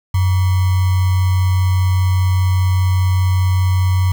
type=tone with sample-and-hold; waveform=sine; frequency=92.5 Hz; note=F#2; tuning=in tune; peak=-11 dBFS; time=0.14-4.12 s; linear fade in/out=5 ms; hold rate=1050 Hz; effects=none